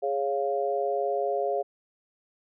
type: chord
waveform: sine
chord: Db major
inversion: second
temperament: equal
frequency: 415.3 / 554.4 / 698.5 Hz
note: Ab4 / Db5 / F5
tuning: 0 / 0 / 0 cents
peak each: -29 dBFS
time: 0.02-1.63 s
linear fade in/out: 20 ms
effects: none